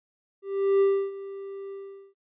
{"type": "tone with ADSR envelope", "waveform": "triangle", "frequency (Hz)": 393.3, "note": "G4", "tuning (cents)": 6, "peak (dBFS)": -15, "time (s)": [0.42, 2.14], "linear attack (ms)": 390, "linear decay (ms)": 300, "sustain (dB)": -18, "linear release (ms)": 420, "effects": ["noise-tail reverb RT60 0.1 s tail -25 dB re dry", "resampled to 8000 Hz"]}